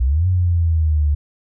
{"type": "exponential two-way sweep", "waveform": "sine", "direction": "up then down", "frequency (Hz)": [58.2, 93, 72.1], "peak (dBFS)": -13, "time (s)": [0, 1.15], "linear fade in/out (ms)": 10, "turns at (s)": 0.27, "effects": []}